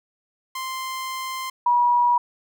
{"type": "tone pair in turn", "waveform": ["sawtooth", "sine"], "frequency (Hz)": [1045, 966.2], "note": ["C6", "B5"], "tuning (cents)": [-2, -38], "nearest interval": "minor second", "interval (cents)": 136, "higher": "first", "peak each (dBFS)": [-24, -15], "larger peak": "second", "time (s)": [[0.55, 1.5], [1.66, 2.18]], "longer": "first", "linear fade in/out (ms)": 5, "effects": []}